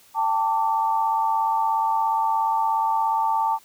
sine tone cluster, 794 / 891 / 1161 Hz, G5 / A5 / D6, +22 / +22 / -20 cents, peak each -28 / -20 / -28 dBFS, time 0.14-3.59 s, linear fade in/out 50 ms, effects white hiss -54 dBFS RMS until 3.64 s + high-pass 60 Hz 12 dB/octave

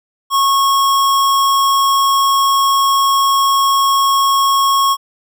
square tone, 1096 Hz, C#6, 20 cents flat, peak -11 dBFS, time 0.3-4.97 s, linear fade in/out 50 ms, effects none

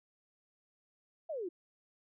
sine exponential sweep, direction down, 685 to 329.6 Hz, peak -36 dBFS, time 1.29-1.49 s, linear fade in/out 10 ms, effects none

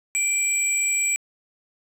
sine tone pair together, 2346 / 7782 Hz, D7 / B8, -2 / -27 cents, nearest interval octave + major sixth, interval 2075 cents, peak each -22 / -20 dBFS, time 0.15-1.16 s, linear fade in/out 0 ms, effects tanh soft clip ceiling -16 dBFS + 9-bit

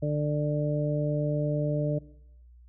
harmonic tone, 148.5 Hz, D3, 20 cents sharp, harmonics 1 / 2 / 3 / 4, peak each -27 / -33 / -35 / -31 dBFS, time 0.02-1.99 s, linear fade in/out 10 ms, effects noise-tail reverb RT60 0.7 s tail -19 dB re dry + added 60 Hz sine -50 dBFS peak until 2.68 s

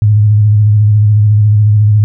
sine tone with vibrato, 105.5 Hz, G#2, 28 cents sharp, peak -4 dBFS, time 0.02-2.04 s, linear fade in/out 0 ms, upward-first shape square, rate 14 Hz, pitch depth 32 cents each way, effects none

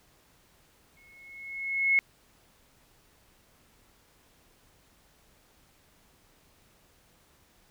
sine tone with exponential growth, 2180 Hz, C#7, 29 cents flat, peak -18 dBFS, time 0.97-1.99 s, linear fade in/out 0 ms, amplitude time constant 220 ms, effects pink hiss -63 dBFS RMS until 7.7 s

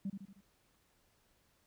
sine tone with echo, 196 Hz, G3, in tune, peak -34 dBFS, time 0.05-0.1 s, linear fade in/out 5 ms, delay 77 ms, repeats 4, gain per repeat -6 dB, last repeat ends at 0.408 s, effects tanh soft clip ceiling -31 dBFS + pink hiss -73 dBFS RMS until 1.66 s

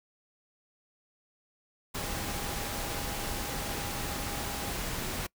sine tone in noise, 813 Hz, G#5, 37 cents flat, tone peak -44 dBFS, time 1.98-4.71 s, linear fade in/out 10 ms, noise pink, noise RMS -35 dBFS, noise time 1.94-5.27 s, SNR -12 dB, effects noise-tail reverb RT60 0.1 s tail -24 dB re dry

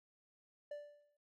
triangle tone with exponential decay, 586 Hz, D5, 4 cents flat, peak -39 dBFS, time 0.71-1.17 s, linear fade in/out 5 ms, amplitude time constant 100 ms, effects none

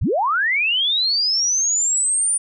sine linear sweep, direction up, 34.65 to 9397 Hz, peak -16 dBFS, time 0.01-2.38 s, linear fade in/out 10 ms, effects none

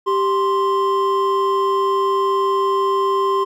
triangle tone pair together, 392 / 1046.5 Hz, G4 / C6, 0 / 0 cents, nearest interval octave + perfect fourth, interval 1700 cents, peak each -16 dBFS, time 0.06-3.45 s, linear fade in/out 20 ms, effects none

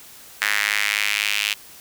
square tone with high-pass filter sweep, 51.91 Hz, G#1, in tune, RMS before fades -22 dBFS, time 0.41-1.54 s, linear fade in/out 10 ms, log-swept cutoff 1800 to 2700 Hz, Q 3.1, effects white hiss -44 dBFS RMS until 1.8 s

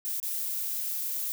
violet noise with dropouts, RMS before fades -32 dBFS, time 0.05-1.32 s, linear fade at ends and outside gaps 0 ms, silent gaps 0.2-0.229 s, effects none

